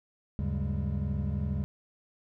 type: tone cluster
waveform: triangle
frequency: 76.3 / 98.5 / 139.5 / 192.3 / 204.7 Hz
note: D#2 / G2 / C#3 / G3 / G#3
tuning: -33 / +9 / +11 / -33 / -25 cents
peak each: -30 / -35 / -32 / -37 / -35 dBFS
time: 0.39-1.64 s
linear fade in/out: 0 ms
effects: none